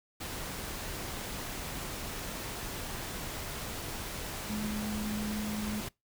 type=tone in noise; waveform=sine; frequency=211.7 Hz; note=G#3; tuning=33 cents sharp; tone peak=-33 dBFS; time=4.49-5.81 s; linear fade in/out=10 ms; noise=pink; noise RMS=-39 dBFS; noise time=0.2-5.89 s; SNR=+3 dB; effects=noise-tail reverb RT60 0.2 s tail -24 dB re dry